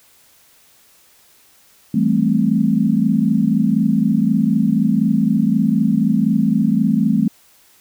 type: chord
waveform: sine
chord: A minor seventh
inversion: second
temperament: equal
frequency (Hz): 164.81 / 196 / 220 / 261.6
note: E3 / G3 / A3 / C4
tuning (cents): 0 / 0 / 0 / 0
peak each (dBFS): -21 / -18 / -16 / -20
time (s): 1.94-7.28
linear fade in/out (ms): 5
effects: white hiss -52 dBFS RMS until 7.8 s